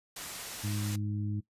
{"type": "low-pass noise", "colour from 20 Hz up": "white", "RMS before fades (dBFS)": -42, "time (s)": [0.16, 0.96], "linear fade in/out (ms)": 5, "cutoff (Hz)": 11000, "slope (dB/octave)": 12}
{"type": "harmonic tone", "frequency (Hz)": 103.83, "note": "G#2", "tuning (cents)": 0, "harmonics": [1, 2, 3], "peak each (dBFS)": [-32, -38, -42], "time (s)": [0.63, 1.41], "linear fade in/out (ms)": 20}
{"effects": ["noise-tail reverb RT60 0.1 s tail -18 dB re dry", "resampled to 32000 Hz"]}